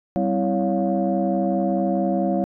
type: tone cluster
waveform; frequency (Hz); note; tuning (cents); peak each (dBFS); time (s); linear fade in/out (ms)
sine; 194 / 258.6 / 330 / 559 / 706; G3 / C4 / E4 / C#5 / F5; -18 / -20 / +2 / +14 / +19; -22 / -27 / -25 / -25 / -26; 0.16-2.44; 0
effects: tanh soft clip ceiling -9 dBFS